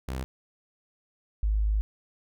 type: tone pair in turn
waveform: sawtooth / sine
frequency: 64.9 / 52.43 Hz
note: C2 / G#1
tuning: -13 / +17 cents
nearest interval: major third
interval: 370 cents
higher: first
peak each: -27 / -22 dBFS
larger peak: second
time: 0.08-0.24 / 1.43-1.81 s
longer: second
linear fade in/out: 0 ms
effects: none